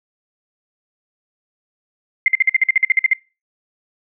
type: tone bursts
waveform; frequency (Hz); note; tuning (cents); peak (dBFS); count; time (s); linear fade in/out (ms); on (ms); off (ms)
sine; 2093; C7; 0; -9; 13; 2.26-3.133; 2; 21; 50
effects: noise-tail reverb RT60 0.3 s tail -24 dB re dry